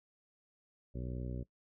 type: harmonic tone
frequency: 61.74 Hz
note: B1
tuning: in tune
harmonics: 1 / 2 / 3 / 4 / 5 / 6 / 7 / 8 / 9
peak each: -41 / -42 / -47 / -48 / -52 / -51 / -55 / -59 / -54 dBFS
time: 0.94-1.44 s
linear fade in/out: 20 ms
effects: noise-tail reverb RT60 0.1 s tail -20 dB re dry